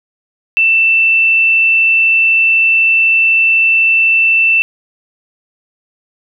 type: tone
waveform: sine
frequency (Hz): 2668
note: E7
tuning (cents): +20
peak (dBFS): -7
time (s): 0.57-4.62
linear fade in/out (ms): 0
effects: none